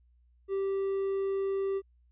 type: tone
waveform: triangle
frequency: 390.3 Hz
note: G4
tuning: 8 cents flat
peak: -26 dBFS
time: 0.48-1.82 s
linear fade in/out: 50 ms
effects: added 60 Hz sine -61 dBFS peak until 2.11 s + resampled to 8000 Hz